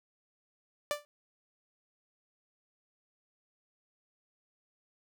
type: tone with exponential decay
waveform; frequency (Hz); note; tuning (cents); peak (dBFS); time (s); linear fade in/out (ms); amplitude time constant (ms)
sawtooth; 588; D5; +2; -23; 0.91-1.05; 0; 30
effects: none